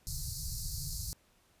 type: band-stop noise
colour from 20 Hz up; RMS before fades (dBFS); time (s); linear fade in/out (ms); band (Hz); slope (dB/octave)
pink; -38; 0.07-1.13; 0; 160 to 4200; 96
effects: pink hiss -68 dBFS RMS until 1.6 s + resampled to 32000 Hz